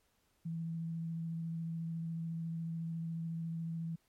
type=tone with vibrato; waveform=sine; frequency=164.81 Hz; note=E3; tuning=in tune; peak=-36 dBFS; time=0.45-3.96 s; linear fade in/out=10 ms; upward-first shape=triangle; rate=14 Hz; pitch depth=15 cents each way; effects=pink hiss -75 dBFS RMS until 4.08 s + MP3 64 kbps